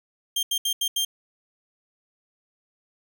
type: tone bursts at uneven times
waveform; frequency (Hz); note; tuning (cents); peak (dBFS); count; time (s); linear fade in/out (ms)
sawtooth; 3186; G7; +27; -19; 5; 0.36-0.43 / 0.51-0.58 / 0.65-0.73 / 0.81-0.88 / 0.96-1.05; 5
effects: none